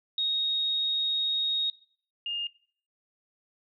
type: tone pair in turn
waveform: sine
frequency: 3747 / 2827 Hz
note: A#7 / F7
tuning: +8 / +20 cents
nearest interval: perfect fourth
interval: 488 cents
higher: first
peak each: -25 / -30 dBFS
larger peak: first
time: 0.18-1.7 / 2.26-2.47 s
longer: first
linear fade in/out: 2 ms
effects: noise-tail reverb RT60 0.5 s tail -19 dB re dry